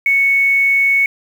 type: tone with quantisation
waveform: sine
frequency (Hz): 2215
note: C#7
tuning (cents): -2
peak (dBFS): -10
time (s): 0.06-1.06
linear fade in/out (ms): 2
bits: 6
effects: none